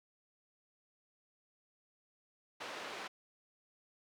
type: band-pass noise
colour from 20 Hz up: pink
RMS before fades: -45 dBFS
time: 2.6-3.08 s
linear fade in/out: 10 ms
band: 480 to 3800 Hz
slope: 12 dB/octave
effects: none